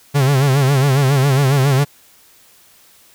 45% pulse tone with vibrato, 136.7 Hz, C#3, 24 cents flat, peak -11 dBFS, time 0.14-1.85 s, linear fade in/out 20 ms, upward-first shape sine, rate 7.3 Hz, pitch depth 100 cents each way, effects white hiss -49 dBFS RMS until 3.14 s

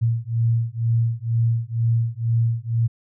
sine beating tone pair, 114.5 / 116.6 Hz, A#2 / A#2, -31 / +1 cents, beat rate 2.1 Hz, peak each -21 dBFS, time 0.01-2.88 s, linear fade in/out 20 ms, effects none

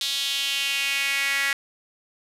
sawtooth tone with high-pass filter sweep, 277.1 Hz, C#4, 1 cent flat, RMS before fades -25 dBFS, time 0.01-1.53 s, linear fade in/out 2 ms, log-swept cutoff 3700 to 1900 Hz, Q 3.6, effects resampled to 32000 Hz + 8-bit

